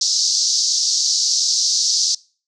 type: band-pass noise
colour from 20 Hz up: white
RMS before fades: -18 dBFS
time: 0.01-2.15 s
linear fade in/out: 5 ms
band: 4400 to 6200 Hz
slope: 48 dB/octave
effects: noise-tail reverb RT60 0.4 s tail -24 dB re dry